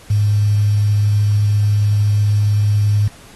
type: tone with quantisation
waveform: sine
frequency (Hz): 103.83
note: G#2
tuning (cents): 0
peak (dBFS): -11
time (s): 0.1-3.08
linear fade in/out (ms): 5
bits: 6
effects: pink hiss -43 dBFS RMS until 3.35 s + AAC 32 kbps